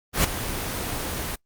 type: noise with ADSR envelope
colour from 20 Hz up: pink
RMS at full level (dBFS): -17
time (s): 0.13-1.36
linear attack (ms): 110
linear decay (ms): 10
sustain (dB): -12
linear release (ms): 14
effects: noise-tail reverb RT60 0.1 s tail -23 dB re dry + Opus 24 kbps